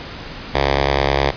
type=tone with notch filter; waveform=5% pulse; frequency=69.5 Hz; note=C#2; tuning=5 cents sharp; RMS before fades=-17 dBFS; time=0.54-1.31 s; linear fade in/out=10 ms; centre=220 Hz; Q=0.75; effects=pink hiss -32 dBFS RMS until 1.36 s + resampled to 11025 Hz